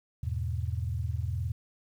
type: chord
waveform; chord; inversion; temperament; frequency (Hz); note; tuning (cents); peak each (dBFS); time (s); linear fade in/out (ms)
sine; E major; none; equal with one note detuned; 82.03 / 103.83 / 123.47; E2 / G#2 / B2; -8 / 0 / 0; -32 / -34 / -35; 0.23-1.52; 5
effects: 10-bit

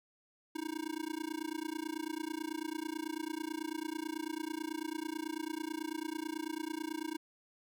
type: tone with amplitude modulation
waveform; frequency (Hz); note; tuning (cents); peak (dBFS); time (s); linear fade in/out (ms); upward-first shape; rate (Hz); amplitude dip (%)
square; 315.4; D#4; +24; -34; 0.55-7.17; 10; sine; 29.1; 100
effects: none

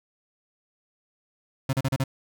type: tone bursts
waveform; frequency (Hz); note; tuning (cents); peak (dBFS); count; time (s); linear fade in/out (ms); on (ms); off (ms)
35% pulse; 133.8; C3; +39; -20; 5; 1.69-2.039; 5; 41; 36
effects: none

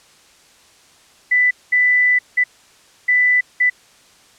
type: tone bursts at uneven times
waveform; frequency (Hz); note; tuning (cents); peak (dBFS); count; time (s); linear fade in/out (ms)
sine; 1989; B6; +12; -11; 5; 1.31-1.51 / 1.72-2.19 / 2.37-2.44 / 3.08-3.41 / 3.6-3.7; 10
effects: white hiss -50 dBFS RMS until 4.38 s + low-pass 8000 Hz 12 dB/octave

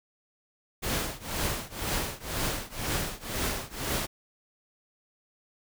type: noise with tremolo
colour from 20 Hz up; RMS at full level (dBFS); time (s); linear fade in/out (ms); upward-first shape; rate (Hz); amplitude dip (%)
pink; -28; 0.82-4.07; 20; triangle; 2; 95
effects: none

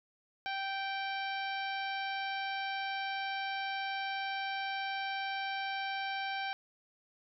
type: harmonic tone with a mistuned harmonic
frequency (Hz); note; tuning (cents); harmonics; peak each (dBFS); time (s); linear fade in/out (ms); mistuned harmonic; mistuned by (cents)
781; G5; -7; 1 / 2 / 3 / 4 / 5 / 6 / 7; -37 / -40 / -42 / -45 / -48 / -51 / -53; 0.46-6.53; 0; 6; -26
effects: none

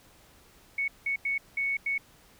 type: tone bursts at uneven times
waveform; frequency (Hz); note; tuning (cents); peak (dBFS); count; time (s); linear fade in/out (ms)
sine; 2217; C#7; 0; -26; 5; 0.78-0.88 / 1.06-1.16 / 1.25-1.38 / 1.57-1.77 / 1.86-1.98; 5
effects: pink hiss -58 dBFS RMS until 2.39 s

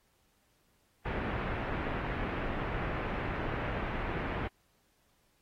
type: low-pass noise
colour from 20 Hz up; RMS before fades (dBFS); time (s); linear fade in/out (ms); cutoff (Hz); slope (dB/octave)
pink; -35; 1.05-4.48; 10; 2300; 24
effects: pink hiss -72 dBFS RMS until 5.41 s + AAC 48 kbps

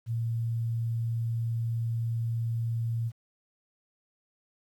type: tone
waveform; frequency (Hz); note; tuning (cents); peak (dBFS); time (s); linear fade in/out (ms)
sine; 115.4; A#2; -17; -27; 0.06-3.12; 50
effects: 10-bit

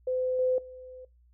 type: tone with level steps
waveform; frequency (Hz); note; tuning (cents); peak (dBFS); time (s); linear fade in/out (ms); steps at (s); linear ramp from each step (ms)
sine; 510; C5; -44; -26 / -23 / -43; 0.07-1.05; 5; 0.39 / 0.58; 2
effects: noise-tail reverb RT60 0.2 s tail -19 dB re dry + added 60 Hz sine -58 dBFS peak until 1.33 s

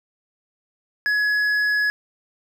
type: tone with hard clipping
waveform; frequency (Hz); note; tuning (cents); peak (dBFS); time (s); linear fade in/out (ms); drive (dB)
sine; 1687; G#6; +27; -19; 1.06-1.9; 0; 5
effects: none

